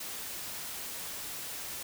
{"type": "noise", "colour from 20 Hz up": "white", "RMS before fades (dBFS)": -40, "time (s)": [0, 1.83], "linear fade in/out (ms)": 5, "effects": []}